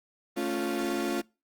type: chord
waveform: 35% pulse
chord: A augmented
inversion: none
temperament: equal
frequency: 220 / 277.2 / 349.2 Hz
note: A3 / C#4 / E#4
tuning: 0 / 0 / 0 cents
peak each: -33 / -31 / -29 dBFS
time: 0.36-1.22 s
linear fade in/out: 20 ms
effects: noise-tail reverb RT60 0.3 s tail -25 dB re dry + Opus 24 kbps